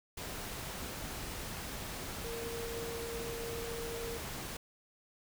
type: tone in noise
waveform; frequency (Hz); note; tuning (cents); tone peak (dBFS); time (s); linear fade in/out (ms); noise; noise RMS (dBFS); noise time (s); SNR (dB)
sine; 464; A#4; -8; -40; 2.24-4.18; 5; pink; -42; 0.17-4.57; -1
effects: none